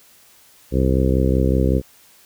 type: harmonic tone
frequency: 65.3 Hz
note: C2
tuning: 3 cents flat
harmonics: 1 / 2 / 3 / 4 / 5 / 6 / 7 / 8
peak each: -18 / -21 / -23 / -24 / -25 / -26 / -26 / -27 dBFS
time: 0.71-1.82 s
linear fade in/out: 50 ms
effects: white hiss -51 dBFS RMS until 2.25 s